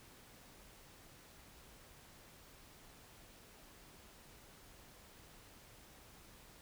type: silence
effects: pink hiss -60 dBFS RMS until 6.61 s